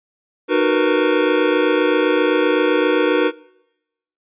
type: chord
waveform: square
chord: B major seventh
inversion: first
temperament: equal with one note detuned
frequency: 306.8 / 370 / 466.2 / 493.9 Hz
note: D#4 / F#4 / A#4 / B4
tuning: -24 / 0 / 0 / 0 cents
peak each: -20 dBFS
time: 0.48-3.32 s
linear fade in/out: 50 ms
effects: noise-tail reverb RT60 0.9 s tail -22 dB re dry + resampled to 8000 Hz